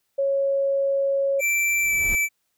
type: tone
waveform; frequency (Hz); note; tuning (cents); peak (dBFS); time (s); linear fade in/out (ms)
sine; 551; C#5; -11; -19; 0.18-1.41; 10
type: tone with pitch glide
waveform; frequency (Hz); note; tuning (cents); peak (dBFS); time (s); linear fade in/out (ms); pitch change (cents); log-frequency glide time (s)
square; 2341 to 2318; D7 to D7; -6 to -23; -20; 1.39-2.29; 50; -17; 1.84-1.92
type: noise with exponential growth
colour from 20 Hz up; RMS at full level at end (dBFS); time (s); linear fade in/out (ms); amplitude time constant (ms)
brown; -28; 1.5-2.15; 0; 140
effects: white hiss -73 dBFS RMS until 2.57 s